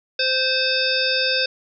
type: harmonic tone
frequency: 520 Hz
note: C5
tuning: 11 cents flat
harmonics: 1 / 3 / 5 / 7 / 9 / 10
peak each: -25 / -25 / -25 / -25 / -25 / -25 dBFS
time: 0.19-1.46 s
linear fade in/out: 5 ms
effects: none

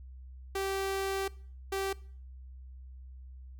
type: tone bursts at uneven times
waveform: sawtooth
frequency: 388.7 Hz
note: G4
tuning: 15 cents flat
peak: -27 dBFS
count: 2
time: 0.55-1.28 / 1.72-1.93 s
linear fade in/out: 5 ms
effects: noise-tail reverb RT60 0.5 s tail -21 dB re dry + added 64 Hz sine -45 dBFS peak until 3.59 s

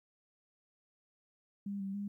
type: tone with pitch steps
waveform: sine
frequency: 200.6 / 194.9 / 202.5 Hz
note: G3 / G3 / G#3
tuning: +40 / -10 / -43 cents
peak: -36 dBFS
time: 1.66-2.08 s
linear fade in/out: 5 ms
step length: 140 ms
effects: 13-bit

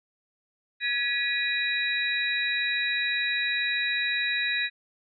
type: tone cluster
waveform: sine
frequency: 1680 / 1940 / 2467 / 3875 Hz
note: G#6 / B6 / D#7 / B7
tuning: +19 / -31 / -15 / -34 cents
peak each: -30 dBFS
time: 0.8-4.7 s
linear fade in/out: 50 ms
effects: none

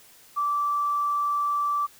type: tone with tanh clipping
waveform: triangle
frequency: 1164 Hz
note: D6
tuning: 16 cents flat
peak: -22 dBFS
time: 0.36-1.87 s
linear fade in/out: 20 ms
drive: 3 dB
effects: white hiss -53 dBFS RMS until 1.99 s

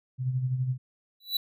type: tone with tremolo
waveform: sine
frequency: 128.3 Hz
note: C3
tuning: 34 cents flat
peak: -23 dBFS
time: 0.18-0.78 s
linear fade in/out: 50 ms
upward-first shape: sine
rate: 12 Hz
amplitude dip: 55%
type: tone with exponential growth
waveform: square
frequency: 3951 Hz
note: B7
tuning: in tune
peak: -22 dBFS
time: 1.2-1.37 s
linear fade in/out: 5 ms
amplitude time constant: 35 ms
effects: none

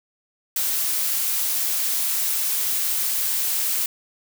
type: noise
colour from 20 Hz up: blue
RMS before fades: -23 dBFS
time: 0.56-3.86 s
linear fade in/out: 2 ms
effects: none

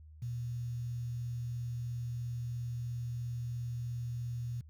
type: tone with quantisation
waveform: sine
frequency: 120 Hz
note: B2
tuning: 49 cents flat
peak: -35 dBFS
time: 0.22-4.61 s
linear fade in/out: 5 ms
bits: 10
effects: added 77 Hz sine -51 dBFS peak until 4.69 s

